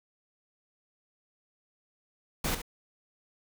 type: noise with echo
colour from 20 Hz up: pink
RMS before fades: -30 dBFS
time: 2.44-2.55 s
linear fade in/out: 5 ms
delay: 68 ms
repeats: 1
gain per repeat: -9 dB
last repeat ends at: 2.618 s
effects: none